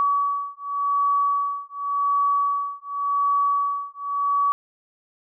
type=beating tone pair; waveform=sine; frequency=1136 / 1136.89 Hz; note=C#6 / C#6; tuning=+42 / +43 cents; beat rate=0.89 Hz; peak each=-23 dBFS; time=0-4.52 s; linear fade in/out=0 ms; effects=none